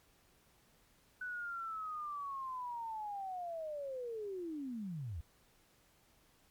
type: linear sweep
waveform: sine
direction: down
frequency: 1499 to 69.1 Hz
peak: -39 dBFS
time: 1.21-5.21 s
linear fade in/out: 5 ms
effects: pink hiss -69 dBFS RMS until 6.5 s + MP3 96 kbps